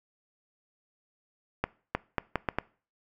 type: accelerating click train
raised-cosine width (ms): 0.5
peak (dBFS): -11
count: 6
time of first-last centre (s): 1.64-2.586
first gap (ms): 310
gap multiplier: 0.75
effects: noise-tail reverb RT60 0.4 s tail -22 dB re dry